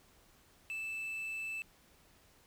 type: tone with quantisation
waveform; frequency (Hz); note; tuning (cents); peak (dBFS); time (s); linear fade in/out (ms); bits
triangle; 2637; E7; 0; -36; 0.7-1.62; 0; 10
effects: pink hiss -65 dBFS RMS until 2.46 s